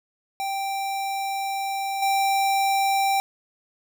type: tone with level steps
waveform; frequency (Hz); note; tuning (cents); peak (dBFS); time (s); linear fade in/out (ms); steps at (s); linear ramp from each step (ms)
square; 784; G5; 0; -26 / -20; 0.4-3.2; 0; 2.02; 5
effects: none